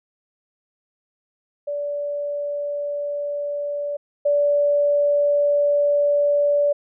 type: tone pair in turn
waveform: sine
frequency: 579 / 579 Hz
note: D5 / D5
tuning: -25 / -25 cents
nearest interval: unison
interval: 0 cents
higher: neither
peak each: -23 / -15 dBFS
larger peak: second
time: 1.67-3.97 / 4.25-6.73 s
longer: second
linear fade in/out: 10 ms
effects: none